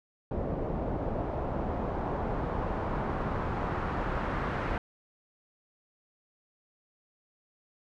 pink noise with low-pass filter sweep, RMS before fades -32 dBFS, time 0.31-4.78 s, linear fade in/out 2 ms, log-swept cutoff 600 to 1500 Hz, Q 1.3, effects none

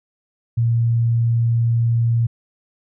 sine tone, 116.54 Hz, A#2, in tune, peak -14 dBFS, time 0.57-2.27 s, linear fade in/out 10 ms, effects none

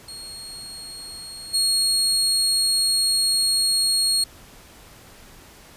30% pulse tone with level steps, 4294 Hz, C8, 44 cents sharp, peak -32 / -15 dBFS, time 0.08-4.24 s, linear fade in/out 5 ms, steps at 1.53 s, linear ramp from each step 20 ms, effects pink hiss -47 dBFS RMS until 5.76 s + resampled to 32000 Hz

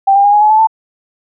sine tone with pitch steps, 784 / 800 / 816.3 / 833 / 850 / 867.4 / 885.1 Hz, G5 / G5 / G#5 / G#5 / G#5 / A5 / A5, 0 / +35 / -30 / +5 / +40 / -25 / +10 cents, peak -5 dBFS, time 0.07-0.672 s, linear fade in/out 10 ms, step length 86 ms, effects none

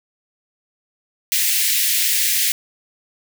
white high-pass noise, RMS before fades -18 dBFS, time 1.32-2.52 s, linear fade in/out 0 ms, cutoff 1800 Hz, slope 48 dB/octave, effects none

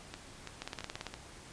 two click trains, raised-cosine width 0.2 ms, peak -24 / -21 dBFS, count 4 / 9, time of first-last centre 0.14-1.14 / 0.62-1.067 s, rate 3 / 17.9 Hz, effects pink hiss -52 dBFS RMS until 1.52 s + resampled to 22050 Hz

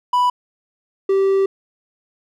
triangle tone pair in turn, 987.8 / 388.9 Hz, B5 / G4, 0 / -14 cents, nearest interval octave + major third, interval 1614 cents, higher first, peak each -11 dBFS, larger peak neither, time 0.13-0.3 / 1.09-1.46 s, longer second, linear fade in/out 5 ms, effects none

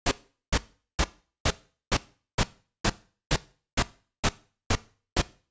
pink noise bursts, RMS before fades -22 dBFS, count 12, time 0.06-5.218 s, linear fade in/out 5 ms, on 54 ms, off 410 ms, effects noise-tail reverb RT60 0.4 s tail -19 dB re dry + resampled to 16000 Hz

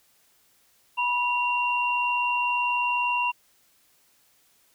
sine tone pair together, 976 / 2761 Hz, B5 / F7, -21 / -20 cents, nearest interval octave + tritone, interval 1801 cents, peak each -24 / -26 dBFS, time 0.97-3.32 s, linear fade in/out 20 ms, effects white hiss -63 dBFS RMS until 4.74 s

